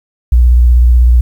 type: tone with vibrato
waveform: sine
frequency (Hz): 60.5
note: B1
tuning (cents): -35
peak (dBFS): -3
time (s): 0.32-1.21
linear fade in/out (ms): 5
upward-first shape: sine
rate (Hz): 16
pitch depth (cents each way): 55
effects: 7-bit